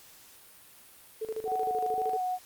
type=tone with tremolo; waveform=sine; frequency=440 Hz; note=A4; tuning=in tune; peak=-30 dBFS; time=1.21-2.17 s; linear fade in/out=10 ms; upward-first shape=square; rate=13 Hz; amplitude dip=80%
type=tone with vibrato; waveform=sine; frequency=740 Hz; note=F#5; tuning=in tune; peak=-28 dBFS; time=1.45-2.39 s; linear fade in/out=50 ms; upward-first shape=square; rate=2 Hz; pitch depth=13 cents each way
effects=white hiss -54 dBFS RMS until 2.45 s + Opus 48 kbps

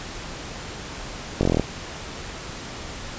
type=slowing click train; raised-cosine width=2 ms; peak=-6 dBFS; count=9; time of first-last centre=1.41-1.597 s; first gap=21 ms; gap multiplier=1.03; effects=pink hiss -35 dBFS RMS until 3.18 s + resampled to 16000 Hz

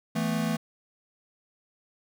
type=chord; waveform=square; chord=E suspended fourth; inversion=none; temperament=equal with one note detuned; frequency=164.81 / 220 / 247.9 Hz; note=E3 / A3 / B3; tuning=0 / 0 / +7 cents; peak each=-31 / -29 / -34 dBFS; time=0.15-0.57 s; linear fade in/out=10 ms; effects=none

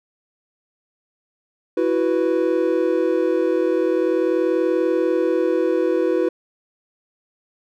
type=chord; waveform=triangle; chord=E suspended second; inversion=none; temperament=equal; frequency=329.6 / 370 / 493.9 Hz; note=E4 / F#4 / B4; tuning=0 / 0 / 0 cents; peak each=-19 dBFS; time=1.77-6.29 s; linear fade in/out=5 ms; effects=none

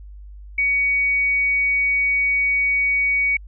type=tone; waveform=sine; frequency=2250 Hz; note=C#7; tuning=25 cents sharp; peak=-16 dBFS; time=0.58-3.37 s; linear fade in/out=5 ms; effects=added 50 Hz sine -36 dBFS peak until 3.47 s

